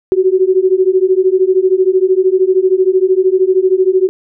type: beating tone pair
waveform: sine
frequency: 368.4 / 381.4 Hz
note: F#4 / G4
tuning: -7 / -47 cents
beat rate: 13 Hz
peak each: -11 dBFS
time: 0.12-4.09 s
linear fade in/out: 0 ms
effects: none